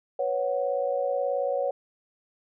sine chord, B suspended second, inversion none, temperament equal with one note detuned, 495.9 / 554.4 / 740 Hz, B4 / C#5 / F#5, +7 / 0 / 0 cents, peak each -30 / -26 / -32 dBFS, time 0.19-1.71 s, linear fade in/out 5 ms, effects none

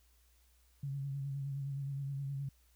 sine tone with vibrato, 138.59 Hz, C#3, in tune, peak -36 dBFS, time 0.83-2.49 s, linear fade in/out 5 ms, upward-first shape sine, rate 9.6 Hz, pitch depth 37 cents each way, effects added 60 Hz sine -66 dBFS peak until 2.75 s + white hiss -72 dBFS RMS until 2.75 s

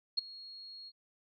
sine tone with ADSR envelope, 4298 Hz, C8, 46 cents sharp, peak -25 dBFS, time 0.17-0.92 s, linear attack 14 ms, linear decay 12 ms, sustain -21 dB, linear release 43 ms, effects none

